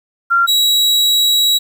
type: tone pair in turn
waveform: sine / 40% pulse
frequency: 1381 / 3879 Hz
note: F6 / B7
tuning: -20 / -32 cents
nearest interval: octave + tritone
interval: 1788 cents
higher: second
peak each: -9 dBFS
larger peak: neither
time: 0.3-0.47 / 0.47-1.59 s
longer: second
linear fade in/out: 20 ms
effects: 8-bit